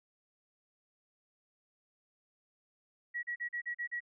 sine tone bursts, 1919 Hz, A#6, 50 cents sharp, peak -34 dBFS, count 7, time 3.14-4.005 s, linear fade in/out 20 ms, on 91 ms, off 38 ms, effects none

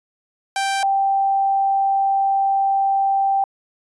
sawtooth / sine tone pair in turn, 784 / 784 Hz, G5 / G5, 0 / 0 cents, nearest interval unison, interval 0 cents, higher neither, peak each -15 dBFS, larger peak neither, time 0.56-0.83 / 0.83-3.44 s, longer second, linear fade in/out 2 ms, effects resampled to 24000 Hz

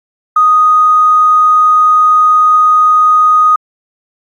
triangle tone with tanh clipping, 1244.5 Hz, D#6, in tune, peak -4 dBFS, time 0.36-3.56 s, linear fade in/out 5 ms, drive 3 dB, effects AAC 64 kbps

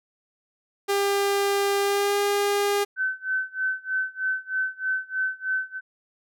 sawtooth tone with pitch glide, 400 to 405.6 Hz, G4 to G#4, +35 to -41 cents, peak -17 dBFS, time 0.88-2.85 s, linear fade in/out 20 ms, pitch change +24 cents, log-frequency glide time 1.8-2.18 s
sine tone with tremolo, 1526 Hz, G6, 47 cents flat, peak -21 dBFS, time 2.96-5.81 s, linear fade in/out 50 ms, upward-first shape sine, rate 3.2 Hz, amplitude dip 95%
effects none

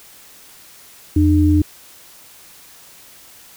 sine tone pair together, 84.75 / 302 Hz, E2 / D4, +49 / +48 cents, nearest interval octave + minor seventh, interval 2199 cents, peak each -13 dBFS, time 1.16-1.62 s, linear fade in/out 5 ms, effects white hiss -44 dBFS RMS until 3.56 s

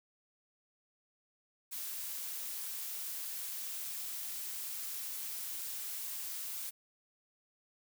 blue noise, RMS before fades -41 dBFS, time 1.71-6.71 s, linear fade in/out 20 ms, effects none

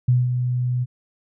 sine tone with ADSR envelope, 124.4 Hz, B2, 13 cents sharp, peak -12 dBFS, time 0.08-0.86 s, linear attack 7 ms, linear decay 190 ms, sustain -7 dB, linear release 33 ms, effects none

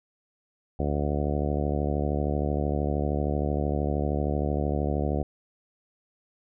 harmonic tone, 73 Hz, D2, 10 cents flat, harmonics 1 / 2 / 3 / 4 / 5 / 6 / 7 / 8 / 9 / 10, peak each -28 / -31 / -33 / -34 / -35 / -36 / -36 / -37 / -38 / -38 dBFS, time 0.79-5.23 s, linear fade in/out 5 ms, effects none

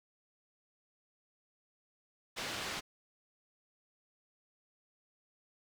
white low-pass noise, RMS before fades -40 dBFS, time 2.36-2.81 s, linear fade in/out 20 ms, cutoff 4000 Hz, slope 12 dB/octave, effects none

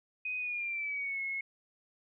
sine tone with pitch glide, 2501 to 2177 Hz, D#7 to C#7, +8 to -32 cents, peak -33 dBFS, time 0.25-1.41 s, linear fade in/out 5 ms, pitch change -240 cents, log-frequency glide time 0.38-1.21 s, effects none

